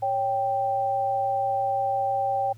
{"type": "tone pair together", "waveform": "sine", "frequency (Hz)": [554.4, 784], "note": ["C#5", "G5"], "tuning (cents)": [0, 0], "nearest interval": "tritone", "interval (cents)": 600, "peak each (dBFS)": [-29, -23], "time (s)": [0.02, 2.53], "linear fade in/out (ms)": 10, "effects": ["added 110 Hz sine -44 dBFS peak until 2.57 s", "pink hiss -61 dBFS RMS until 2.57 s"]}